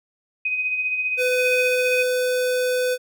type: tone with tremolo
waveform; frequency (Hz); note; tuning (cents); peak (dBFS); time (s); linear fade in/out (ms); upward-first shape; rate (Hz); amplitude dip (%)
sine; 2508; D#7; +13; -19; 0.45-2.03; 5; sine; 15; 45
type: tone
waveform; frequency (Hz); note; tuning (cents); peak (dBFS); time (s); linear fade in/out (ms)
square; 502; B4; +28; -20; 1.17-2.98; 50
effects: none